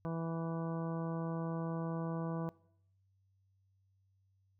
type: harmonic tone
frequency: 164.81 Hz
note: E3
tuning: in tune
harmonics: 1 / 2 / 3 / 4 / 5 / 6 / 7 / 9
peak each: -37 / -44 / -44 / -46 / -53 / -49 / -51 / -58 dBFS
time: 0.05-2.49 s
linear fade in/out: 0 ms
effects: noise-tail reverb RT60 0.7 s tail -22 dB re dry + added 96 Hz sine -70 dBFS peak until 4.59 s